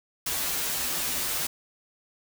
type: noise with comb filter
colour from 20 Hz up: white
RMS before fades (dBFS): -29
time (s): 0.26-1.47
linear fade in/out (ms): 5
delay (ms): 9.6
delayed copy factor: -0.95
effects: none